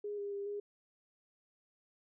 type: tone with pitch steps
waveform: sine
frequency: 413.2 / 404.6 / 401.2 / 409.8 Hz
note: G#4 / G#4 / G4 / G#4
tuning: -9 / -45 / +40 / -23 cents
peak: -37 dBFS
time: 0.04-0.6 s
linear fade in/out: 5 ms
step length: 140 ms
effects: none